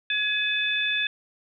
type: tone cluster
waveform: sine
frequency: 1687 / 2546 / 3506 Hz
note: G#6 / D#7 / A7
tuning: +27 / +39 / -7 cents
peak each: -27 dBFS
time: 0.1-1.07 s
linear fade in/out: 2 ms
effects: none